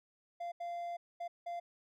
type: tone bursts at uneven times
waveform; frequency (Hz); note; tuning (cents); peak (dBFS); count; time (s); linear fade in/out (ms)
triangle; 692; F5; -16; -36; 4; 0.4-0.52 / 0.6-0.97 / 1.2-1.28 / 1.46-1.6; 10
effects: none

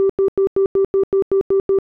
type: tone bursts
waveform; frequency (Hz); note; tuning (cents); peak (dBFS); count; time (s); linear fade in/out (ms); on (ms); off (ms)
sine; 389.4; G4; -12; -10; 10; 0-1.787; 0; 95; 93
effects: tanh soft clip ceiling -9 dBFS

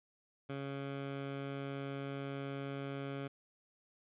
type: tone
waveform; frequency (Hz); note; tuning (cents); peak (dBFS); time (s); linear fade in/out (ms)
15% pulse; 138.59; C#3; 0; -33; 0.49-3.28; 10
effects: resampled to 8000 Hz + 12-bit

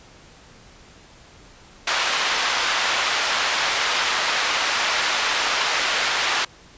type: band-pass noise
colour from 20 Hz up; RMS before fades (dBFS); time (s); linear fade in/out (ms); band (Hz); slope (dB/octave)
pink; -22; 1.87-6.45; 5; 1000 to 4900; 12
effects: pink hiss -48 dBFS RMS until 6.77 s + resampled to 16000 Hz

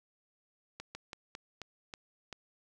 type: slowing click train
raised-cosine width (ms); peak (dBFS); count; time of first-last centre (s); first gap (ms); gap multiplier
0.2; -25; 7; 0.8-2.327; 150; 1.21
effects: none

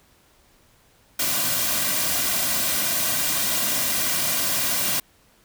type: noise with comb filter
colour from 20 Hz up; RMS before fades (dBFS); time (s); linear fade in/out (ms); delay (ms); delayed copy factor
white; -23; 1.19-5; 5; 2.3; -0.6
effects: pink hiss -58 dBFS RMS until 5.44 s

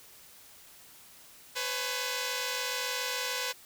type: tone cluster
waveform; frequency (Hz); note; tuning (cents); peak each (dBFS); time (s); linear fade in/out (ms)
5% pulse; 500 / 547 / 847; B4 / C#5 / G#5; +21 / -23 / +34; -21 / -26 / -29; 1.55-3.53; 20
effects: white hiss -54 dBFS RMS until 3.65 s

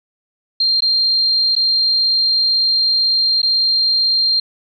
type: tone with dropouts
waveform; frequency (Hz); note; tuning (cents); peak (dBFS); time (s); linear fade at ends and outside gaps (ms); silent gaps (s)
sine; 4186; C8; 0; -12; 0.6-4.4; 5; 0.806-0.821 / 1.553-1.563 / 3.418-3.429
effects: none

